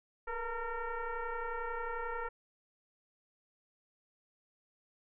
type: tone with frequency modulation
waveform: sine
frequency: 446.4 Hz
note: A4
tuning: 25 cents sharp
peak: -35 dBFS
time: 0.27-2.29 s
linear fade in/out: 10 ms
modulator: 462 Hz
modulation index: 2.8
effects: none